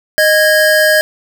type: tone pair together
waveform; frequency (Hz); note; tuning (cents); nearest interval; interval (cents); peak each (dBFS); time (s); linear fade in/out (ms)
square; 619 / 1649.1; D#5 / G#6; -9 / -13; octave + perfect fourth; 1696; -11; 0.18-1.01; 0
effects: none